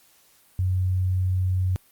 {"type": "tone", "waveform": "sine", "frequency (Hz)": 92.5, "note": "F#2", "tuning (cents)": 0, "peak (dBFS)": -20, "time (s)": [0.59, 1.76], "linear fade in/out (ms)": 0, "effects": ["white hiss -58 dBFS RMS until 1.91 s", "Opus 48 kbps"]}